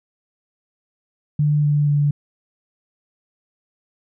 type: tone with pitch steps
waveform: sine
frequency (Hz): 148.4 / 146.87 / 145.35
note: D3 / D3 / D3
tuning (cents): +18 / 0 / -18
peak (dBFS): -14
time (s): 1.39-2.11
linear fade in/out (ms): 5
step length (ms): 240
effects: none